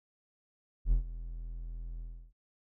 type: tone with ADSR envelope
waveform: triangle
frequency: 41.65 Hz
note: E1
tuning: 19 cents sharp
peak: -19 dBFS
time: 0.85-2.33 s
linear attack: 68 ms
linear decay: 110 ms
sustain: -17 dB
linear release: 330 ms
effects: none